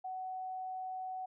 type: tone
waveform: sine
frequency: 748 Hz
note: F#5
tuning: 19 cents sharp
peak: -38 dBFS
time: 0.04-1.26 s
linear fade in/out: 10 ms
effects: none